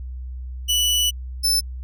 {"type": "tone pair in turn", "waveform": "sawtooth", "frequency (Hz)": [2960, 5274], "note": ["F#7", "E8"], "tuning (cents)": [0, 0], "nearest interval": "minor seventh", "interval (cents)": 1000, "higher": "second", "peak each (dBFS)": -14, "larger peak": "neither", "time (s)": [[0.68, 1.11], [1.43, 1.61]], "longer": "first", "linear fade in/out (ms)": 20, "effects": ["added 63 Hz sine -29 dBFS peak until 1.83 s"]}